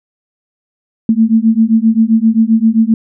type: beating tone pair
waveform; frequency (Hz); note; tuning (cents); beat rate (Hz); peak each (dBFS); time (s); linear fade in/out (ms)
sine; 220 / 227.6; A3 / A#3; 0 / -41; 7.6; -10; 1.09-2.94; 2
effects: none